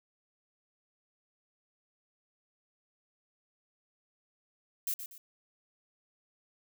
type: noise with echo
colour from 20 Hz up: violet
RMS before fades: -33 dBFS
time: 4.87-4.94 s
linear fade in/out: 2 ms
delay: 120 ms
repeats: 2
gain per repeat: -9 dB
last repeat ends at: 5.18 s
effects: none